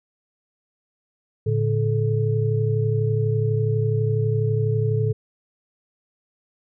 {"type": "tone cluster", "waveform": "sine", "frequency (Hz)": [111.6, 143.7, 432.9], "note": ["A2", "D3", "A4"], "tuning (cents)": [25, -37, -28], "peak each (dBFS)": [-20, -25, -25], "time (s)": [1.46, 5.13], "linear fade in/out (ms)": 10, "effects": []}